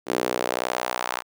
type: tone with high-pass filter sweep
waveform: sawtooth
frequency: 61.6 Hz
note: B1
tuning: 4 cents flat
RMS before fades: -27 dBFS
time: 0.06-1.23 s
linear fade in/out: 50 ms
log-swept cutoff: 350 to 1000 Hz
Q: 1.6
effects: none